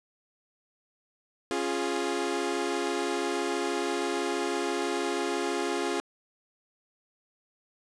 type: chord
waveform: sawtooth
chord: Db major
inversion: none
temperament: equal with one note detuned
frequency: 274.3 / 349.2 / 415.3 Hz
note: Db4 / F4 / Ab4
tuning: -18 / 0 / 0 cents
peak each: -30 / -27 / -28 dBFS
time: 1.51-6 s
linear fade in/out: 0 ms
effects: resampled to 22050 Hz + 9-bit